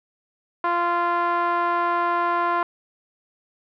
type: tone with low-pass filter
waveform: 5% pulse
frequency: 346.3 Hz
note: F4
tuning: 15 cents flat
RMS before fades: -22 dBFS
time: 0.64-2.63 s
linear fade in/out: 2 ms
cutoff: 1100 Hz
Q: 2.7
effects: none